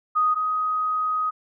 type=tone pair in turn; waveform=sine; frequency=1244.5 / 1254.6 Hz; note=D#6 / D#6; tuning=0 / +14 cents; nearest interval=unison; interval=14 cents; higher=second; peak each=-17 / -21 dBFS; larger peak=first; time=0.15-0.35 / 0.35-1.31 s; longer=second; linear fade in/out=20 ms; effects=none